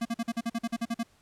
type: tone bursts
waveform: square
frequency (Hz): 231.5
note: A#3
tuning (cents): -12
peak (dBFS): -28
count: 12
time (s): 0.01-1.033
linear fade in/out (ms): 10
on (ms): 44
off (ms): 45
effects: pink hiss -64 dBFS RMS until 1.21 s + low-pass 11000 Hz 12 dB/octave